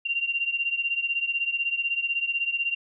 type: beating tone pair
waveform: sine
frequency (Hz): 2765 / 2781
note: F7 / F7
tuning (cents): -18 / -8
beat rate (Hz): 16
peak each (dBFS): -26 / -29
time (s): 0.05-2.75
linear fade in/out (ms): 10
effects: none